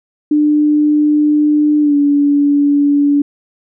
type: tone with pitch glide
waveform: sine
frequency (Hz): 298.8 to 287.1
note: D4 to D4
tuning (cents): +30 to -39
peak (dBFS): -8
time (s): 0.31-3.22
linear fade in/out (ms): 5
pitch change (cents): -69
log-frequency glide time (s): 1.81-1.95
effects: none